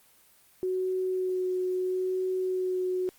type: tone with vibrato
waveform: sine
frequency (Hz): 370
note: F#4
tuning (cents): 0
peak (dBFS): -26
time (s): 0.63-3.09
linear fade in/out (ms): 0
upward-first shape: sine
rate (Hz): 0.76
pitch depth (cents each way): 12
effects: white hiss -60 dBFS RMS until 3.18 s + Opus 24 kbps